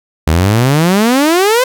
sawtooth exponential sweep, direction up, 74.6 to 525 Hz, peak -4 dBFS, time 0.27-1.64 s, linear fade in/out 5 ms, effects none

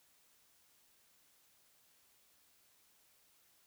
silence, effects white hiss -70 dBFS RMS until 3.66 s

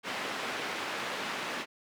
white band-pass noise, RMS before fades -36 dBFS, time 0.03-1.66 s, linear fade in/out 50 ms, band 210 to 2400 Hz, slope 12 dB/octave, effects none

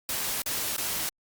white noise with dropouts, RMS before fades -30 dBFS, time 0.09-1.09 s, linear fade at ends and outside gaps 1 ms, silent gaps 0.42-0.461 / 0.765-0.78 s, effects Opus 48 kbps

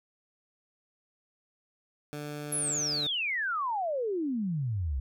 15% pulse tone, 147.8 Hz, D3, 11 cents sharp, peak -30 dBFS, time 2.13-3.07 s, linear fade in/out 0 ms
sine exponential sweep, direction down, 11370 to 61.74 Hz, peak -28 dBFS, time 2.52-5 s, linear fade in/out 5 ms
effects none

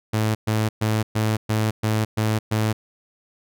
sawtooth tone bursts, 108.9 Hz, A2, 17 cents flat, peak -15 dBFS, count 8, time 0.13-2.73 s, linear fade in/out 10 ms, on 220 ms, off 120 ms, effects none

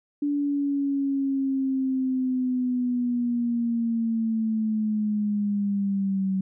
sine linear sweep, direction down, 290 to 189.6 Hz, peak -22 dBFS, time 0.22-6.41 s, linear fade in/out 5 ms, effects none

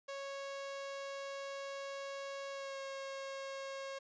sawtooth tone with pitch glide, 552 to 543.8 Hz, C#5 to C#5, -7 to -33 cents, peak -38 dBFS, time 0.08-3.99 s, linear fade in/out 10 ms, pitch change -26 cents, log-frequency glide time 2.51-2.79 s, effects resampled to 16000 Hz + 12-bit

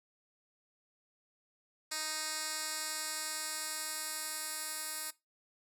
10% pulse tone with band-pass filter sweep, 311.1 Hz, D#4, in tune, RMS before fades -39 dBFS, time 1.91-5.11 s, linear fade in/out 10 ms, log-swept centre 7000 to 11000 Hz, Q 1.1, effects noise-tail reverb RT60 0.2 s tail -19 dB re dry

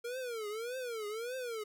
square tone with vibrato, 464 Hz, A#4, 8 cents flat, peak -38 dBFS, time 0.04-1.64 s, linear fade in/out 10 ms, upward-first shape triangle, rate 1.7 Hz, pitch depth 220 cents each way, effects none

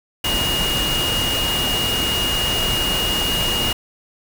sine tone in noise, 2860 Hz, F7, 41 cents sharp, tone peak -20 dBFS, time 0.24-3.73 s, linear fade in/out 5 ms, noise pink, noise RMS -23 dBFS, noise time 0.24-3.73 s, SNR 0 dB, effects none

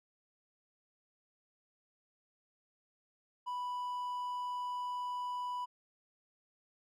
triangle tone, 987.8 Hz, B5, in tune, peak -34 dBFS, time 3.46-5.66 s, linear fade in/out 20 ms, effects none

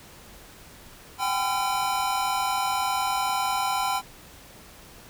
square tone cluster, 767 / 807 / 1011 / 1367 Hz, G5 / G#5 / B5 / F6, -38 / -50 / +40 / -37 cents, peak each -30 / -30 / -29 / -33 dBFS, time 1.18-4.02 s, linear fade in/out 50 ms, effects pink hiss -48 dBFS RMS until 5.09 s

